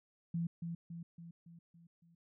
sine tone with echo, 168.5 Hz, E3, 38 cents sharp, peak -33 dBFS, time 0.34-0.47 s, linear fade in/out 5 ms, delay 280 ms, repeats 6, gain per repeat -5 dB, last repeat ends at 2.15 s, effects none

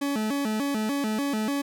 40% pulse tone with vibrato, 246.9 Hz, B3, in tune, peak -24 dBFS, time 0.01-1.62 s, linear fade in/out 10 ms, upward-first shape square, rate 3.4 Hz, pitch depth 230 cents each way, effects none

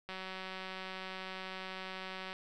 click train, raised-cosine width 0.3 ms, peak -27 dBFS, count 422, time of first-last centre 0.09-2.329 s, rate 188 Hz, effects none

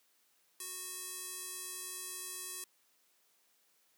square tone with band-pass filter, 367.6 Hz, F#4, 11 cents flat, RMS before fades -44 dBFS, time 0.6-2.64 s, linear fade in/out 2 ms, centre 10000 Hz, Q 1.9, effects white hiss -72 dBFS RMS until 3.97 s + high-pass 200 Hz 12 dB/octave

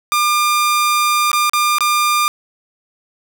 sawtooth tone with dropouts, 1200 Hz, D6, 37 cents sharp, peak -9 dBFS, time 0.12-2.28 s, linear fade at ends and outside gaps 0 ms, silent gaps 1.316-1.331 / 1.496-1.534 / 1.784-1.807 s, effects none

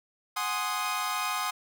sawtooth chord, Ab dominant seventh, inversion third, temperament equal, 740 / 830.6 / 1046.5 / 1244.5 Hz, Gb5 / Ab5 / C6 / Eb6, 0 / 0 / 0 / 0 cents, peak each -33 / -33 / -30 / -28 dBFS, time 0.36-1.51 s, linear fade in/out 10 ms, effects none

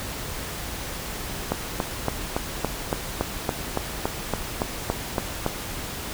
click train, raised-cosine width 1 ms, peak -8 dBFS, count 15, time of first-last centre 1.52-5.464 s, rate 3.55 Hz, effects added 50 Hz sine -43 dBFS peak until 6.13 s + pink hiss -33 dBFS RMS until 6.13 s

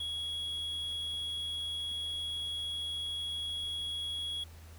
triangle tone, 3331 Hz, G#7, 4 cents sharp, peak -33 dBFS, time 0-4.44 s, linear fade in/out 5 ms, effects added 81 Hz sine -49 dBFS peak until 4.78 s + pink hiss -58 dBFS RMS until 4.78 s

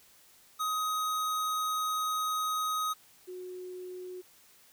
square / sine tone pair in turn, 1258 / 365 Hz, D#6 / F#4, +19 / -24 cents, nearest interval octave + major sixth, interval 2143 cents, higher first, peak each -30 / -39 dBFS, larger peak first, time 0.59-2.94 / 3.27-4.22 s, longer first, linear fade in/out 20 ms, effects white hiss -60 dBFS RMS until 4.72 s

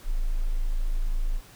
sine tone, 27.39 Hz, A0, 7 cents flat, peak -22 dBFS, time 0.04-1.41 s, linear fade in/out 50 ms, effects pink hiss -51 dBFS RMS until 1.55 s

